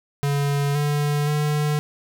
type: tone with pitch steps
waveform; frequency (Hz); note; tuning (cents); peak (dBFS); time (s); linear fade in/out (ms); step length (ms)
square; 142.2 / 146.6 / 149.2; C#3 / D3 / D3; +45 / -3 / +28; -20; 0.23-1.79; 0; 520
effects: none